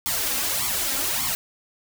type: noise with flanger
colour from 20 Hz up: white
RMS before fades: -25 dBFS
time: 0.06-1.35 s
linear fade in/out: 0 ms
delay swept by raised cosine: 0.9 to 3.8 ms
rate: 1.7 Hz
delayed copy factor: +0.9
effects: none